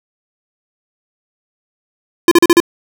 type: tone bursts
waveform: square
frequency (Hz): 343.2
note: F4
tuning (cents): -30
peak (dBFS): -4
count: 5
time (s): 2.28-2.602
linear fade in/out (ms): 2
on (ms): 34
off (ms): 38
effects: none